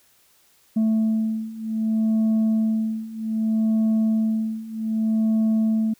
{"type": "beating tone pair", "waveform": "sine", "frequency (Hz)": [220, 220.64], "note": ["A3", "A3"], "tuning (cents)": [0, 5], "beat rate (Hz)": 0.64, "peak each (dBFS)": [-21, -19], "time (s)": [0.76, 5.94], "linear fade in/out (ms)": 10, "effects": ["tanh soft clip ceiling -16 dBFS", "white hiss -59 dBFS RMS until 5.99 s"]}